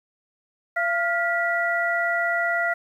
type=tone cluster; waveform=sine; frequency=682 / 1408 / 1956 Hz; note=F5 / F6 / B6; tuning=-41 / +14 / -17 cents; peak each=-25 dBFS; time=0.76-2.74 s; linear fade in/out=10 ms; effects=9-bit